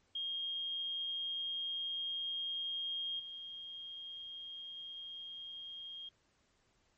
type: tone with level steps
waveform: sine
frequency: 3235 Hz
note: G#7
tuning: 46 cents flat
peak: -36 / -44 dBFS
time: 0.15-6.09 s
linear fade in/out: 5 ms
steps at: 3.19 s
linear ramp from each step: 10 ms
effects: pink hiss -74 dBFS RMS until 6.97 s + MP3 32 kbps